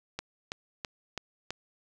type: click train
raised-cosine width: 0.2 ms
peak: -17 dBFS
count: 5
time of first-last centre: 0.19-1.506 s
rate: 3.04 Hz
effects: none